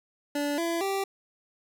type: tone with pitch steps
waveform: 25% pulse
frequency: 289.5 / 336.4 / 390.9 Hz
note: D4 / E4 / G4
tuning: -25 / +35 / -5 cents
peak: -23 dBFS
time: 0.35-1.04 s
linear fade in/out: 5 ms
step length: 230 ms
effects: none